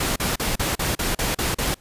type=noise bursts; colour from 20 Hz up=pink; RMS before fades=-23 dBFS; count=9; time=0-1.744 s; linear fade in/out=5 ms; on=160 ms; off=38 ms; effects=pink hiss -55 dBFS RMS until 1.8 s + resampled to 32000 Hz